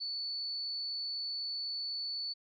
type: tone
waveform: sine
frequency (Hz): 4464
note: C#8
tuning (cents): +11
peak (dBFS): -35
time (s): 0-2.34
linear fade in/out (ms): 20
effects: none